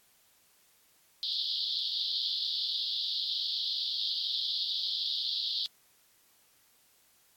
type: band-pass noise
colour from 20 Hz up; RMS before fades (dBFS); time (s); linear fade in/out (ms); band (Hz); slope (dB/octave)
pink; -33; 1.23-5.66; 0; 3300 to 4800; 96
effects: white hiss -65 dBFS RMS until 7.36 s + AAC 64 kbps